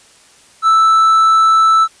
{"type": "tone", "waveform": "triangle", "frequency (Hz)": 1318, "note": "E6", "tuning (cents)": -1, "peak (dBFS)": -5, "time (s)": [0.62, 1.88], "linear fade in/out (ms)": 50, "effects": ["white hiss -46 dBFS RMS until 2 s", "resampled to 22050 Hz"]}